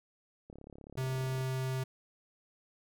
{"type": "click train", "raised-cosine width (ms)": 2, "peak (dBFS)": -36, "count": 33, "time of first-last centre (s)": [0.5, 1.409], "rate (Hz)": 35.2}
{"type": "tone", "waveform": "square", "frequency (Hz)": 130.81, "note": "C3", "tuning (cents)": 0, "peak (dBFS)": -33, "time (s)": [0.97, 1.84], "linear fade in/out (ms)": 10}
{"effects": []}